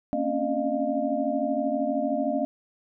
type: tone cluster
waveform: sine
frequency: 230.2 / 269.2 / 282.2 / 609 / 695 Hz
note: A#3 / C4 / C#4 / D#5 / F5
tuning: -22 / +49 / +31 / -37 / -9 cents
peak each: -32 / -30 / -30 / -28 / -31 dBFS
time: 0.13-2.45 s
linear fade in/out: 0 ms
effects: none